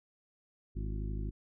harmonic tone with a mistuned harmonic, 51.91 Hz, G#1, in tune, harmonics 1 / 2 / 3 / 4 / 5 / 6 / 7, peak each -35 / -41 / -45 / -47 / -49 / -51 / -52 dBFS, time 0.75-1.31 s, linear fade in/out 20 ms, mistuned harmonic 6, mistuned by +100 cents, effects none

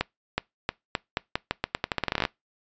accelerating click train, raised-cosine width 0.3 ms, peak -8 dBFS, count 21, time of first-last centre 0.01-2.252 s, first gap 370 ms, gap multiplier 0.84, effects noise-tail reverb RT60 0.2 s tail -24 dB re dry + resampled to 16000 Hz

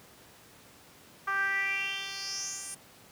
10% pulse tone with band-pass filter sweep, 392 Hz, G4, in tune, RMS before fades -33 dBFS, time 1.27-2.75 s, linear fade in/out 10 ms, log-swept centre 1300 to 9200 Hz, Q 5.4, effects pink hiss -55 dBFS RMS until 3.11 s + high-pass 100 Hz 12 dB/octave

